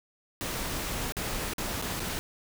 pink noise with dropouts, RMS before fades -33 dBFS, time 0.41-2.19 s, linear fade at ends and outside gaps 0 ms, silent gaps 1.122-1.168 / 1.535-1.582 / 1.816-1.823 / 1.996-2.002 s, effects none

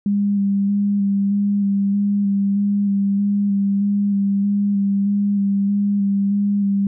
sine tone with vibrato, 200.6 Hz, G3, 40 cents sharp, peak -15 dBFS, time 0.06-6.87 s, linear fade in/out 2 ms, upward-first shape square, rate 1.6 Hz, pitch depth 16 cents each way, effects none

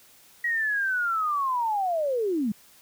sine linear sweep, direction down, 1917 to 194.1 Hz, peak -23 dBFS, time 0.44-2.52 s, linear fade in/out 5 ms, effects white hiss -55 dBFS RMS until 2.81 s

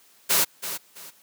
white noise with echo, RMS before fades -20 dBFS, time 0.29-0.45 s, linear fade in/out 20 ms, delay 330 ms, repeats 2, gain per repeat -11 dB, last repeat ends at 1.11 s, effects white hiss -57 dBFS RMS until 1.22 s + high-pass 150 Hz 12 dB/octave

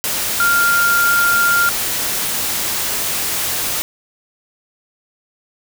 sine tone in noise, 1396.9 Hz, F6, in tune, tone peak -12 dBFS, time 0.4-1.69 s, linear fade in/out 0 ms, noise white, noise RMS -20 dBFS, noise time 0.04-3.82 s, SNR +5 dB, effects none

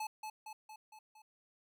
square tone with echo, 863 Hz, A5, 34 cents flat, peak -38 dBFS, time 0-0.07 s, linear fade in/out 5 ms, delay 230 ms, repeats 5, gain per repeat -4 dB, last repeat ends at 1.22 s, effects none

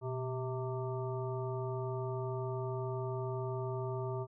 harmonic tone with a mistuned harmonic, 130 Hz, C3, 11 cents flat, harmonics 1 / 3 / 5 / 7 / 9, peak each -37 / -39 / -44 / -46 / -48 dBFS, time 0.01-4.27 s, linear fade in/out 50 ms, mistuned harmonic 1, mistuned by -100 cents, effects none

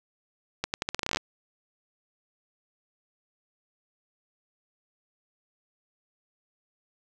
accelerating click train, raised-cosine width 0.2 ms, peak -10 dBFS, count 14, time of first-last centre 0.64-1.171 s, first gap 99 ms, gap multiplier 0.83, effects none

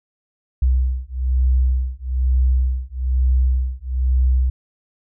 sine beating tone pair, 63.2 / 64.3 Hz, B1 / C2, +41 / -30 cents, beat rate 1.1 Hz, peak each -18 dBFS, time 0.62-4.5 s, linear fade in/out 5 ms, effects none

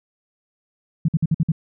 sine tone bursts, 160 Hz, D#3, 49 cents sharp, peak -14 dBFS, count 6, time 1.05-1.519 s, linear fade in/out 5 ms, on 34 ms, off 53 ms, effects none

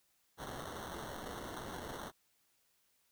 violet noise with sample-and-hold, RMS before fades -45 dBFS, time 0.37-2.12 s, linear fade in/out 50 ms, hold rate 2450 Hz, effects white hiss -75 dBFS RMS until 3.11 s

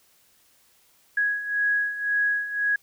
sine beating tone pair, 1661.2 / 1663.1 Hz, G#6 / G#6, 0 / +2 cents, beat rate 1.9 Hz, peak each -28 / -23 dBFS, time 1.17-2.76 s, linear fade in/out 5 ms, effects white hiss -61 dBFS RMS until 2.82 s

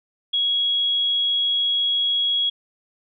sine tone, 3322 Hz, G#7, in tune, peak -18 dBFS, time 0.33-2.5 s, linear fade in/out 10 ms, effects none

